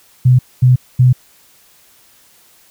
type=tone bursts; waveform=sine; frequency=126.4 Hz; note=B2; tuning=41 cents sharp; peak=-5 dBFS; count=3; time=0.25-1.13 s; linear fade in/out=10 ms; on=140 ms; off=230 ms; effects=white hiss -49 dBFS RMS until 2.7 s